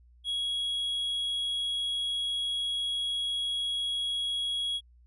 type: tone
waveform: triangle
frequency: 3322 Hz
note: G#7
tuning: in tune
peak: -27 dBFS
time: 0.24-4.81 s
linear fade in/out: 50 ms
effects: added 60 Hz sine -55 dBFS peak until 5.06 s + resampled to 24000 Hz